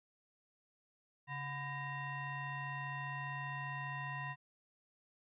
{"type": "tone with frequency modulation", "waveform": "sine", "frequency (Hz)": 1004, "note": "B5", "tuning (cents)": 28, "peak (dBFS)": -39, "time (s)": [1.27, 4.36], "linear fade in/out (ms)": 50, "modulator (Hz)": 865, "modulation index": 1.5, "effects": []}